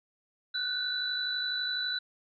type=tone cluster; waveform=sine; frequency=1472 / 1524 / 3972 Hz; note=F#6 / G6 / B7; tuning=-9 / -49 / +9 cents; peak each=-37 / -37 / -31 dBFS; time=0.54-1.99 s; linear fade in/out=10 ms; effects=none